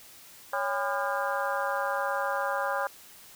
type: harmonic tone with a mistuned harmonic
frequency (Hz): 201.4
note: G3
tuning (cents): +47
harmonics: 3 / 4 / 5 / 6 / 7 / 8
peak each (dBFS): -32 / -33 / -34 / -35 / -35 / -36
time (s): 0.53-2.87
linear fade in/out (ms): 2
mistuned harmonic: 3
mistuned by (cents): -140
effects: white hiss -51 dBFS RMS until 3.35 s